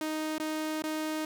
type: tone with dropouts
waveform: sawtooth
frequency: 311.1 Hz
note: D#4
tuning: in tune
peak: -27 dBFS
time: 0.01-1.25 s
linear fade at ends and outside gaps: 2 ms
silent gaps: 0.382-0.399 / 0.822-0.838 s
effects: none